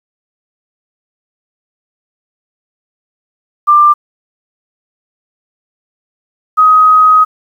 sine tone pair in turn, 1188 / 1258.6 Hz, D6 / D#6, +20 / +19 cents, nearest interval minor second, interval 99 cents, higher second, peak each -3 dBFS, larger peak neither, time 3.67-3.94 / 6.57-7.25 s, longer second, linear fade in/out 20 ms, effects 7-bit

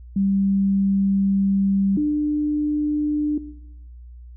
sine tone pair in turn, 196 / 298.3 Hz, G3 / D4, 0 / +27 cents, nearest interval perfect fifth, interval 727 cents, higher second, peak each -17 dBFS, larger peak neither, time 0.16-1.97 / 1.97-3.38 s, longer first, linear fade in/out 5 ms, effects noise-tail reverb RT60 0.9 s tail -18 dB re dry + added 60 Hz sine -38 dBFS peak until 4.36 s

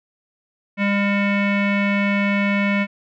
square tone with low-pass filter, 201.3 Hz, G3, 46 cents sharp, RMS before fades -19 dBFS, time 0.77-2.87 s, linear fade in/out 50 ms, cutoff 2300 Hz, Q 5.5, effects none

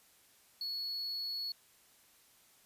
triangle tone, 4379 Hz, C#8, 22 cents flat, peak -35 dBFS, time 0.61-1.52 s, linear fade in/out 2 ms, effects white hiss -65 dBFS RMS until 2.65 s + resampled to 32000 Hz

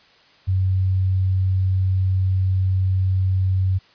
sine tone, 94.1 Hz, F#2, 30 cents sharp, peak -16 dBFS, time 0.47-3.79 s, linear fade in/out 20 ms, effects white hiss -53 dBFS RMS until 3.94 s + resampled to 11025 Hz

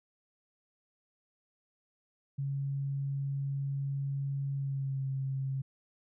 sine tone with pitch glide, 138.59 to 134.64 Hz, C#3 to C3, 0 to +50 cents, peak -31 dBFS, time 2.38-5.62 s, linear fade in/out 10 ms, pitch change -50 cents, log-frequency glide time 4.54-5.04 s, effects none

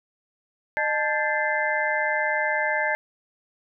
sine tone cluster, 610 / 874 / 1590 / 1746 / 2069 Hz, D#5 / A5 / G6 / A6 / C7, -34 / -12 / +24 / -14 / -20 cents, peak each -28 dBFS, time 0.77-2.95 s, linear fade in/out 0 ms, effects none

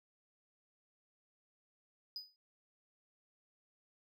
triangle tone with exponential decay, 4974 Hz, D#8, 1 cent flat, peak -37 dBFS, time 2.16-2.36 s, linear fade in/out 1 ms, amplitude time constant 42 ms, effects none

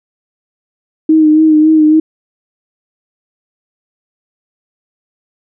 sine tone with vibrato, 311.1 Hz, D#4, in tune, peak -4 dBFS, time 1.09-2 s, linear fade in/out 5 ms, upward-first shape sine, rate 3.6 Hz, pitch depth 32 cents each way, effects none

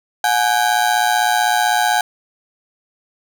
30% pulse ring-modulated tone, 784 Hz, G5, in tune, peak -8 dBFS, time 0.24-2.01 s, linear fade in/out 2 ms, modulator 57.9 Hz, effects none

